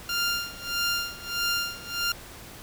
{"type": "tone with tremolo", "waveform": "15% pulse", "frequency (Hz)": 1396.9, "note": "F6", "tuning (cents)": 0, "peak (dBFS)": -17, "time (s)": [0.09, 2.12], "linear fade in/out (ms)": 2, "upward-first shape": "sine", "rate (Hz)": 1.6, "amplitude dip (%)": 90, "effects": ["pink hiss -44 dBFS RMS until 2.62 s"]}